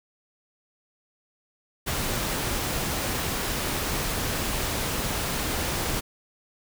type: noise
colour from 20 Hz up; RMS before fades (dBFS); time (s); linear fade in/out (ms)
pink; -28; 1.86-6.01; 20
effects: none